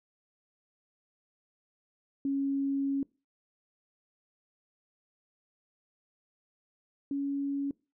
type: tone pair in turn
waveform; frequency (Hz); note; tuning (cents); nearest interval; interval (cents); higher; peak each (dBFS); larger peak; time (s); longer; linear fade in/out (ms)
sine; 275.9 / 279.8; C#4 / C#4; -8 / +16; unison; 24; second; -27 / -29; first; 2.25-3.03 / 7.11-7.71; first; 2
effects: noise-tail reverb RT60 0.3 s tail -23 dB re dry